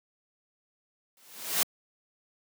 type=noise with exponential growth; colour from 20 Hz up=white; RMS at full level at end=-23 dBFS; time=1.17-1.63 s; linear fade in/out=1 ms; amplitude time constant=100 ms; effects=high-pass 200 Hz 12 dB/octave